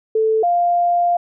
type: tone pair in turn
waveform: sine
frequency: 440 / 698.5 Hz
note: A4 / F5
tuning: 0 / 0 cents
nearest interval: minor sixth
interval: 800 cents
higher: second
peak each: -13 dBFS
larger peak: neither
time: 0.15-0.43 / 0.43-1.17 s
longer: second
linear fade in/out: 5 ms
effects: none